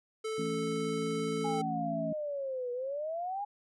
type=tone; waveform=square; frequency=438.5 Hz; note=A4; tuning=6 cents flat; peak=-34 dBFS; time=0.24-1.62 s; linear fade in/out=10 ms
type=chord; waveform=sine; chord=A major; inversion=second; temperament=equal; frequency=164.81 / 220 / 277.2 Hz; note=E3 / A3 / C#4; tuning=0 / 0 / 0 cents; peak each=-38 dBFS; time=0.38-2.13 s; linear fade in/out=5 ms
type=exponential two-way sweep; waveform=sine; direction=down then up; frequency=830.6 to 482.8 to 830.6 Hz; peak=-33 dBFS; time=1.44-3.45 s; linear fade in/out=10 ms; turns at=2.72 s
effects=resampled to 24000 Hz